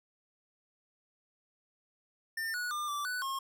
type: tone with pitch steps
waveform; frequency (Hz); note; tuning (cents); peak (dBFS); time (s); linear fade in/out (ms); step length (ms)
square; 1802 / 1463 / 1200 / 1166 / 1489 / 1078; A6 / F#6 / D6 / D6 / F#6 / C#6; +41 / -20 / +37 / -13 / +11 / -49; -34; 2.37-3.39; 5; 170
effects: none